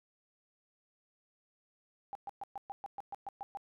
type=tone bursts; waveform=sine; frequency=800 Hz; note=G5; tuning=35 cents sharp; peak=-38 dBFS; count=11; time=2.13-3.572 s; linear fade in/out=0 ms; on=22 ms; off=120 ms; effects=none